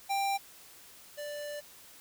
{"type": "tone pair in turn", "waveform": "square", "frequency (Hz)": [790, 587.9], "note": ["G5", "D5"], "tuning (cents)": [13, 2], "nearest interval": "perfect fourth", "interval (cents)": 511, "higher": "first", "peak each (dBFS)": [-29, -38], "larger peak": "first", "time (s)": [[0.09, 0.38], [1.17, 1.61]], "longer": "second", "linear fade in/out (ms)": 20, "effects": ["white hiss -54 dBFS RMS until 2 s"]}